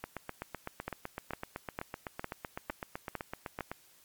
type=two click trains; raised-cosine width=0.5 ms; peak=-22 / -20 dBFS; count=30 / 7; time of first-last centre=0.04-3.716 / 0.88-3.607 s; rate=7.89 / 2.2 Hz; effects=white hiss -62 dBFS RMS until 4.04 s + MP3 96 kbps